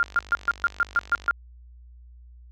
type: tone bursts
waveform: sine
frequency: 1400 Hz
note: F6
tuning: 4 cents sharp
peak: -17 dBFS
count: 9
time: 0-1.31 s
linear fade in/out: 0 ms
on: 30 ms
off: 130 ms
type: click train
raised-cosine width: 0.2 ms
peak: -25 dBFS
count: 60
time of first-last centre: 0.04-1.262 s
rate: 48.3 Hz
effects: added 60 Hz sine -45 dBFS peak until 2.51 s